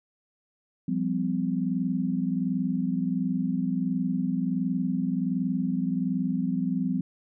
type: chord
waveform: sine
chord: F suspended second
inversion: none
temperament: equal with one note detuned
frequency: 174.61 / 196 / 255.7 Hz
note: F3 / G3 / C4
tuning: 0 / 0 / -40 cents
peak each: -29 / -29 / -28 dBFS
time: 0.88-7.01 s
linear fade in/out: 5 ms
effects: none